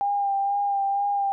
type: tone with vibrato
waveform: sine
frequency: 800 Hz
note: G5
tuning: 35 cents sharp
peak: -21 dBFS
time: 0.01-1.32 s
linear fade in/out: 0 ms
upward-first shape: sine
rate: 2.1 Hz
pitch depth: 23 cents each way
effects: none